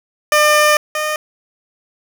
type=tone pair in turn; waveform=15% pulse; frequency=601 / 610.8 Hz; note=D5 / D#5; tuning=+40 / -32 cents; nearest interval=unison; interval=28 cents; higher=second; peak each=-3 / -11 dBFS; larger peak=first; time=0.32-0.77 / 0.95-1.16 s; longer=first; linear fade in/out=2 ms; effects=none